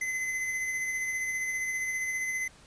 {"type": "tone with tremolo", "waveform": "square", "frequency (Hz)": 2041, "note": "C7", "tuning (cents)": -44, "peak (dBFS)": -29, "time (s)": [0.01, 2.48], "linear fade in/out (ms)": 5, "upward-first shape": "sine", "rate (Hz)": 15, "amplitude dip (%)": 30, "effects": ["pink hiss -56 dBFS RMS until 2.66 s", "resampled to 22050 Hz"]}